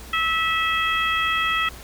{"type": "harmonic tone", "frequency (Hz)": 651, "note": "E5", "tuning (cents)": -22, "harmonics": [2, 3, 4, 5], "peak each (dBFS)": [-23, -25, -26, -27], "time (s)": [0.13, 1.69], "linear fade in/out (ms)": 5, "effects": ["added 60 Hz sine -42 dBFS peak until 1.83 s", "pink hiss -42 dBFS RMS until 1.83 s"]}